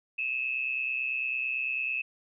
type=tone with amplitude modulation; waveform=sine; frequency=2592 Hz; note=E7; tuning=30 cents flat; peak=-25 dBFS; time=0.18-2.02 s; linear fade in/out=10 ms; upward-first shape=sine; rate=129 Hz; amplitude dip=70%; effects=none